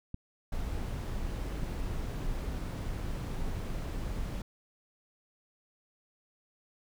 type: clicks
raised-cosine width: 5 ms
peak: -25 dBFS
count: 2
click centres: 0.144 / 1.633 s
type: noise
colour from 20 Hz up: brown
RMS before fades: -35 dBFS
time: 0.52-4.42 s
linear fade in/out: 5 ms
effects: none